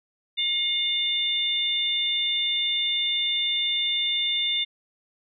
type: harmonic tone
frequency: 714 Hz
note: F5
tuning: 38 cents sharp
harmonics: 3 / 4 / 5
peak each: -31 / -32 / -23 dBFS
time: 0.37-4.65 s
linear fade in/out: 20 ms
effects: none